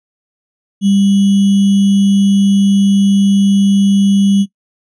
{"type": "tone with sample-and-hold", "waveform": "sine", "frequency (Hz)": 198.1, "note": "G3", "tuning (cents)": 18, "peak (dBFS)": -7, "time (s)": [0.81, 4.46], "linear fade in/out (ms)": 50, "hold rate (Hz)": 3150, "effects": ["noise-tail reverb RT60 0.1 s tail -19 dB re dry", "resampled to 22050 Hz"]}